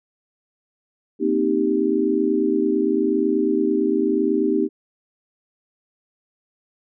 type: chord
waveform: sine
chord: C minor seventh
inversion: third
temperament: equal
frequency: 233.1 / 261.6 / 311.1 / 392 Hz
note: Bb3 / C4 / Eb4 / G4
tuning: 0 / 0 / 0 / 0 cents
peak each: -25 / -24 / -21 / -21 dBFS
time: 1.19-4.69 s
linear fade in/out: 50 ms
effects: none